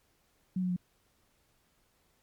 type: tone with pitch steps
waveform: sine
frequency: 185 / 181.93 / 178.9 Hz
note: F#3 / F#3 / F3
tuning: 0 / -29 / +42 cents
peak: -28 dBFS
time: 0.56-0.764 s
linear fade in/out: 5 ms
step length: 68 ms
effects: pink hiss -71 dBFS RMS until 2.22 s + MP3 96 kbps